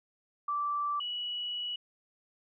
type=tone pair in turn; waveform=sine; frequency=1167 / 2934 Hz; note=D6 / F#7; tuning=-11 / -15 cents; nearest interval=octave + major third; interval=1596 cents; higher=second; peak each=-29 / -33 dBFS; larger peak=first; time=0.48-1 / 1-1.76 s; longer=second; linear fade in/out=5 ms; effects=none